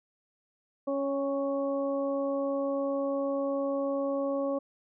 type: harmonic tone with a mistuned harmonic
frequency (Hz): 277.2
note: C#4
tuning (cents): 0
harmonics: 1 / 2 / 3 / 4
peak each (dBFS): -32 / -29 / -44 / -40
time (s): 0.87-4.59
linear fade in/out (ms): 10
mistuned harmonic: 3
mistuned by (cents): -21
effects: none